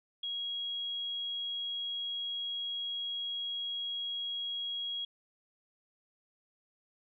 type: tone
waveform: sine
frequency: 3300 Hz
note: G#7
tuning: 12 cents flat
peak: -34 dBFS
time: 0.23-5.05 s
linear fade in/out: 5 ms
effects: none